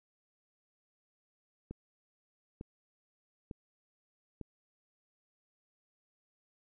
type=click train; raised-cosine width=3 ms; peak=-29 dBFS; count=4; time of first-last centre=1.71-4.413 s; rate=1.11 Hz; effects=none